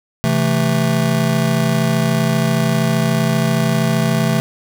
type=chord; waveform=square; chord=A minor; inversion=first; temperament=just; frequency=132 / 165 / 220 Hz; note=C3 / E3 / A3; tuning=+16 / +2 / 0 cents; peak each=-19 dBFS; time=0.24-4.4 s; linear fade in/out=0 ms; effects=7-bit